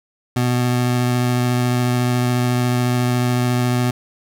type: tone with vibrato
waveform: 25% pulse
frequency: 123.47 Hz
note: B2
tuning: in tune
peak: -12 dBFS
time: 0.36-3.91 s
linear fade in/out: 5 ms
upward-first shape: sine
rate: 14 Hz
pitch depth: 10 cents each way
effects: none